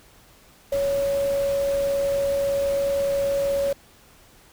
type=tone in noise; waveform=sine; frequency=558 Hz; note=C#5; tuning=11 cents sharp; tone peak=-20 dBFS; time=0.72-3.73 s; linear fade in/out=5 ms; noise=pink; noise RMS=-37 dBFS; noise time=0.72-3.73 s; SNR=+14 dB; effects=pink hiss -53 dBFS RMS until 4.52 s